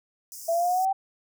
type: high-pass noise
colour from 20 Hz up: pink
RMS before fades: -41 dBFS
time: 0.32-0.85 s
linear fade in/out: 0 ms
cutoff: 5100 Hz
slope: 96 dB/octave
type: exponential sweep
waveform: sine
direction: up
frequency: 659.3 to 784 Hz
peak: -21 dBFS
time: 0.48-0.93 s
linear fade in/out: 10 ms
effects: none